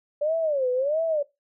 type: tone with vibrato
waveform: sine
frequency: 573 Hz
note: D5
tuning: 43 cents flat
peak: -21 dBFS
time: 0.21-1.23 s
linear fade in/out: 10 ms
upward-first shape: sine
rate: 1.5 Hz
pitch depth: 240 cents each way
effects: noise-tail reverb RT60 0.2 s tail -19 dB re dry